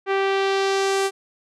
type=tone with low-pass filter sweep; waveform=sawtooth; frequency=390 Hz; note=G4; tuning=9 cents flat; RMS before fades=-21 dBFS; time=0.06-1.11 s; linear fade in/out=50 ms; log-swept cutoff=2200 to 9700 Hz; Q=1.2; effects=none